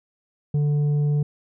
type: tone with tanh clipping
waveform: sine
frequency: 146.83 Hz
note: D3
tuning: in tune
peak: -19 dBFS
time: 0.54-1.23 s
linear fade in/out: 5 ms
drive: 5 dB
effects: none